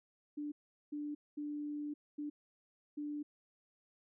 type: tone bursts at uneven times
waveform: sine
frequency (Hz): 294.9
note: D4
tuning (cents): +7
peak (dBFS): -38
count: 5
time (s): 0.37-0.52 / 0.92-1.15 / 1.37-1.94 / 2.18-2.3 / 2.97-3.23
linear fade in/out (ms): 10
effects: none